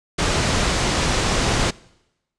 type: low-pass noise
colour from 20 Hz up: pink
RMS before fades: -20 dBFS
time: 0.18-1.71 s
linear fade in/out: 10 ms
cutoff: 7900 Hz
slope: 24 dB/octave
effects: noise-tail reverb RT60 0.9 s tail -23 dB re dry + resampled to 24000 Hz